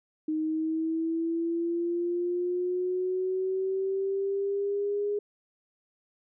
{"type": "linear sweep", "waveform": "sine", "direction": "up", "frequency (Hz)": [310.2, 413], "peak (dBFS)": -26, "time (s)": [0.28, 5.19], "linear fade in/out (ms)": 5, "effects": []}